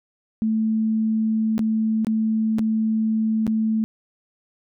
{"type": "tone with dropouts", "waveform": "sine", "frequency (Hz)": 220, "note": "A3", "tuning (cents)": 0, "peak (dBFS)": -18, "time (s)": [0.42, 3.84], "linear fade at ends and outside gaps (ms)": 0, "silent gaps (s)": [[1.58, 1.592], [2.047, 2.069], [2.585, 2.592], [3.467, 3.477]], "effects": []}